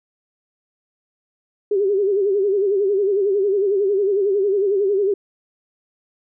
sine tone with vibrato, 397.8 Hz, G4, 25 cents sharp, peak -15 dBFS, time 1.71-5.14 s, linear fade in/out 5 ms, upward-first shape sine, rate 11 Hz, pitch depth 91 cents each way, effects none

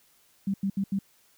sine tone bursts at uneven times, 196 Hz, G3, in tune, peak -24 dBFS, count 4, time 0.47-0.54 / 0.63-0.7 / 0.77-0.84 / 0.92-0.99 s, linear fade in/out 5 ms, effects white hiss -63 dBFS RMS until 1.37 s

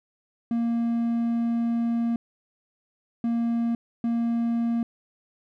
triangle tone bursts at uneven times, 233.1 Hz, A#3, in tune, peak -20 dBFS, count 3, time 0.51-2.16 / 3.24-3.75 / 4.04-4.83 s, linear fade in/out 2 ms, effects none

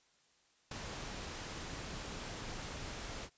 pink noise with ADSR envelope, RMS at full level -39 dBFS, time 0.71-3.3 s, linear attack 5 ms, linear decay 7 ms, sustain -5 dB, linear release 67 ms, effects white hiss -71 dBFS RMS until 3.37 s + resampled to 16000 Hz

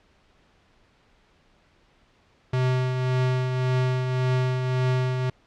square tone with tremolo, 128 Hz, C3, 38 cents flat, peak -20 dBFS, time 2.53-5.3 s, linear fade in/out 5 ms, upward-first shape triangle, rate 1.8 Hz, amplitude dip 45%, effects pink hiss -61 dBFS RMS until 5.46 s + low-pass 4000 Hz 12 dB/octave

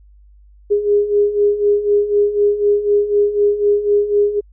sine beating tone pair, 408.3 / 412.3 Hz, G#4 / G#4, -29 / -13 cents, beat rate 4 Hz, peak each -18 / -13 dBFS, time 0.7-4.41 s, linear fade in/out 20 ms, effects added 50 Hz sine -43 dBFS peak until 4.52 s

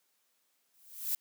violet noise with exponential growth, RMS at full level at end -29 dBFS, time 0.74-1.15 s, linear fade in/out 2 ms, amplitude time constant 88 ms, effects white hiss -75 dBFS RMS until 1.2 s + high-pass 200 Hz 12 dB/octave

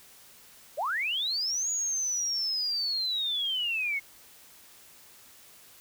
sine linear two-way sweep, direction up then down, 493.9 to 6810 to 2150 Hz, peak -27 dBFS, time 0.77-4 s, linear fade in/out 20 ms, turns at 1.7 s, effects white hiss -54 dBFS RMS until 5.8 s

